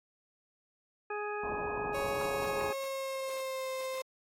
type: harmonic tone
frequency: 416.7 Hz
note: G#4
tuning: 6 cents sharp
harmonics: 1 / 2 / 3 / 4 / 6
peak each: -37 / -40 / -42 / -43 / -45 dBFS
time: 1.1-2.73 s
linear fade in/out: 5 ms
type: low-pass noise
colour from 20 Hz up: white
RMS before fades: -41 dBFS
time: 1.43-2.71 s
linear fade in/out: 2 ms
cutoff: 1100 Hz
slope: 96 dB/octave
type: tone with pitch glide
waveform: 35% pulse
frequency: 554.4 to 523.6 Hz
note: C#5 to C5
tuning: 0 to +1 cents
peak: -33 dBFS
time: 1.94-4.02 s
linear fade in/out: 5 ms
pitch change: -99 cents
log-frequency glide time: 2.17-3.7 s
effects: AAC 48 kbps